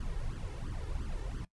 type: noise with flanger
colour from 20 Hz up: brown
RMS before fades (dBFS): -37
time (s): 0-1.45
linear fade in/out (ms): 5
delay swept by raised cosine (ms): 0.63 to 2.33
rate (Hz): 2.9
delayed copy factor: +0.85
effects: noise-tail reverb RT60 0.1 s tail -19 dB re dry + resampled to 24000 Hz